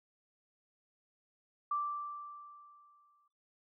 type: tone with exponential decay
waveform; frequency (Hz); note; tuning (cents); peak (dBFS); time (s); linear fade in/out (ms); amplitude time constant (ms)
sine; 1172; D6; -4; -30; 1.71-3.28; 5; 340
effects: noise-tail reverb RT60 0.5 s tail -25 dB re dry